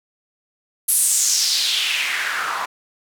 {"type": "noise with band-pass filter sweep", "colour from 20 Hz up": "white", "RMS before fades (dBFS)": -20, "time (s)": [0.88, 2.66], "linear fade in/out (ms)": 10, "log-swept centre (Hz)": [11000, 1000], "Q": 3.3, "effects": []}